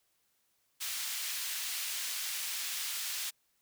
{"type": "high-pass noise", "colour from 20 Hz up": "pink", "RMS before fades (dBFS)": -37, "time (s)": [0.8, 3.31], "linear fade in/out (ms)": 20, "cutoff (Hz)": 2600, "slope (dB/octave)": 12, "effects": ["white hiss -75 dBFS RMS until 3.61 s"]}